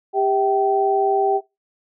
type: tone cluster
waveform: sine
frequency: 396.8 / 654 / 773 Hz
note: G4 / E5 / G5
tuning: +21 / -14 / -24 cents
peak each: -19 / -27 / -18 dBFS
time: 0.13-1.41 s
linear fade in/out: 50 ms
effects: noise-tail reverb RT60 0.2 s tail -19 dB re dry